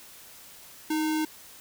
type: tone with sample-and-hold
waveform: sine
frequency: 312.8 Hz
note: D#4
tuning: 9 cents sharp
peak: -24 dBFS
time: 0.9-1.25 s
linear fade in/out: 5 ms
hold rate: 1225 Hz
effects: white hiss -49 dBFS RMS until 1.6 s